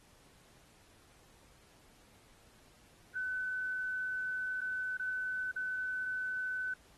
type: tone with dropouts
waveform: sine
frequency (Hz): 1509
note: F#6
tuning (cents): +34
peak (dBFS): -34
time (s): 3.15-6.74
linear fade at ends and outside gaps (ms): 5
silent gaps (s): 4.608-4.614 / 4.971-4.995 / 5.515-5.561
effects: pink hiss -64 dBFS RMS until 6.97 s + AAC 32 kbps